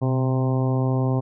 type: harmonic tone with a mistuned harmonic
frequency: 130.81 Hz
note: C3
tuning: in tune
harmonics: 1 / 2 / 3 / 4 / 5 / 6 / 7 / 8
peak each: -20 / -26 / -30 / -32 / -34 / -36 / -37 / -38 dBFS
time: 0.01-1.21 s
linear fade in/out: 20 ms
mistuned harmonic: 1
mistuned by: -47 cents
effects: none